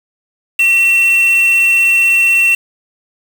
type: tone with quantisation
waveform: triangle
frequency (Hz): 2708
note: E7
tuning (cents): +46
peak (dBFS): -6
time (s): 0.59-2.55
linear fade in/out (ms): 5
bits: 4
effects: none